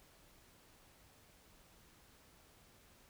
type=silence; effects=pink hiss -65 dBFS RMS until 3.09 s